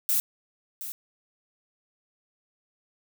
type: noise with echo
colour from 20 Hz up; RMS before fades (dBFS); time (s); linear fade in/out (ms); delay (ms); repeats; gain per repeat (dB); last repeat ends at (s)
violet; -24; 0.09-0.2; 0; 720; 1; -12; 0.92
effects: none